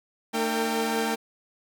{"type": "tone cluster", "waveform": "sawtooth", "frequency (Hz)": [225.4, 306, 456.1, 790], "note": ["A3", "D#4", "A#4", "G5"], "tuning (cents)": [42, -29, -38, 13], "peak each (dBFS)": [-25, -30, -25, -27], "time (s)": [0.33, 1.16], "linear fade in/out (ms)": 20, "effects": []}